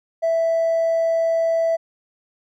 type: tone with hard clipping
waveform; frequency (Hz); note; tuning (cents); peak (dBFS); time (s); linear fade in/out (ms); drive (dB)
triangle; 659.3; E5; 0; -16; 0.22-1.77; 20; 2
effects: none